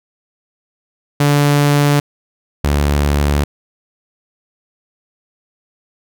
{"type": "tone pair in turn", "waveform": "sawtooth", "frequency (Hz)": [144.7, 72.35], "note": ["D3", "D2"], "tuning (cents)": [-25, -25], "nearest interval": "octave", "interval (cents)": 1200, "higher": "first", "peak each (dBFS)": [-6, -8], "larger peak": "first", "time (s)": [[1.2, 2], [2.64, 3.44]], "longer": "neither", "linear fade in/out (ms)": 5, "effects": []}